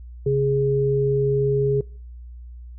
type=tone pair together; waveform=sine; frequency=136.31 / 414.4 Hz; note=C#3 / G#4; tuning=-29 / -4 cents; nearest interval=octave + perfect fifth; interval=1925 cents; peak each=-21 / -19 dBFS; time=0.26-1.81 s; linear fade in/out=5 ms; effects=noise-tail reverb RT60 0.5 s tail -24 dB re dry + added 60 Hz sine -36 dBFS peak until 2.78 s